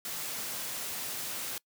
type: noise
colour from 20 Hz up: white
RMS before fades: -37 dBFS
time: 0.05-1.58 s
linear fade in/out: 2 ms
effects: noise-tail reverb RT60 0.1 s tail -24 dB re dry + high-pass 100 Hz 12 dB/octave